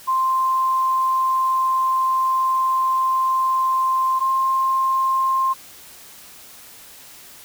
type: tone pair in turn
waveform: sine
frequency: 1046.5 / 1057.4 Hz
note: C6 / C6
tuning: 0 / +18 cents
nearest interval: unison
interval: 18 cents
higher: second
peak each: -16 dBFS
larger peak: neither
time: 0.07-4.2 / 4.2-5.54 s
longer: first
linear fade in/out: 20 ms
effects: white hiss -43 dBFS RMS until 7.44 s